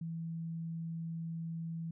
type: tone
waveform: sine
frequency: 164.81 Hz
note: E3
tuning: in tune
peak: -37 dBFS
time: 0.01-1.91 s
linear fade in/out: 5 ms
effects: none